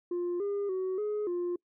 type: tone with pitch steps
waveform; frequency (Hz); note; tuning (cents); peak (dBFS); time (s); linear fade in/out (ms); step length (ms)
sine; 351.5 / 404.1 / 374.5 / 420.2 / 352; F4 / G#4 / F#4 / G#4 / F4; +11 / -47 / +21 / +20 / +14; -27; 0.11-1.56; 5; 290
effects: noise-tail reverb RT60 0.1 s tail -26 dB re dry + tanh soft clip ceiling -28 dBFS